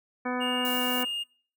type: harmonic tone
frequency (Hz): 249.6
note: B3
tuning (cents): +19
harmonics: 1 / 2 / 3 / 4 / 5 / 6 / 7 / 9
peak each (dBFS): -31 / -34 / -36 / -37 / -38 / -39 / -39 / -41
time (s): 0.25-1.05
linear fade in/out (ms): 10
type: tone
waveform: triangle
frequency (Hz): 2833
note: F7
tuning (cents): +24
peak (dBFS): -28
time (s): 0.4-1.24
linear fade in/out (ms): 20
type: noise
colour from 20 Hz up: violet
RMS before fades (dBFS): -35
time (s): 0.65-1.03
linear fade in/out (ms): 0
effects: noise-tail reverb RT60 0.5 s tail -25 dB re dry